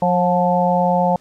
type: harmonic tone with a mistuned harmonic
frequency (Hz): 179.1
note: F3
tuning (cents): +44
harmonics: 1 / 3 / 4 / 5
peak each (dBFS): -19 / -19 / -19 / -19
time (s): 0.02-1.16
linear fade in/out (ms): 2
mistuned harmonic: 5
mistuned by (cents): -39
effects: pink hiss -53 dBFS RMS until 1.2 s + low-pass 9000 Hz 12 dB/octave